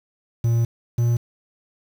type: tone pair in turn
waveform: triangle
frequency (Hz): 116.54 / 118.65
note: A#2 / A#2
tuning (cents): 0 / +31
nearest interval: unison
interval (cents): 31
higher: second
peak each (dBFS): -14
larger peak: neither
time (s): 0.44-0.65 / 0.98-1.17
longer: first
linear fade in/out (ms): 5
effects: 7-bit